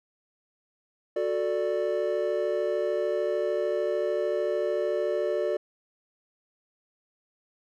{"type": "chord", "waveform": "triangle", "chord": "D major", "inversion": "first", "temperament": "just", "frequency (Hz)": [367.1, 440.5, 587.3], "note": ["F#4", "A4", "D5"], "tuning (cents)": [-14, 2, 0], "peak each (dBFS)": [-28, -28, -26], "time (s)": [1.16, 5.57], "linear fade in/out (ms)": 5, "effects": []}